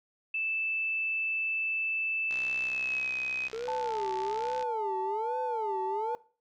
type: tone with pitch glide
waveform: sine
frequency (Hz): 2637 to 2525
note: E7 to D#7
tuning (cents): 0 to +25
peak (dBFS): -29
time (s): 0.34-3.48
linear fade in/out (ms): 5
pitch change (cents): -75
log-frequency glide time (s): 2.64-3.11
type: click train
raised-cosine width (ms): 0.2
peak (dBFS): -26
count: 149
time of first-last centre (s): 2.31-4.626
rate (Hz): 63.9
type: tone with vibrato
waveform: triangle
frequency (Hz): 437.3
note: A4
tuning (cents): -11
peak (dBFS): -31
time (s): 3.53-6.15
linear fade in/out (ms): 2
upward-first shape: sine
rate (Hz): 1.2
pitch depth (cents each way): 250
type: tone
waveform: sine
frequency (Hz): 880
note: A5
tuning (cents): 0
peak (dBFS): -31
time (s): 3.68-6.15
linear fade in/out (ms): 0
effects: noise-tail reverb RT60 0.4 s tail -20 dB re dry